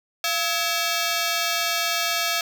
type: ring-modulated tone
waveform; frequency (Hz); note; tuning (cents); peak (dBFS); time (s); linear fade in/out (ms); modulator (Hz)
10% pulse; 988; B5; 0; -10; 0.24-2.41; 2; 302
effects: none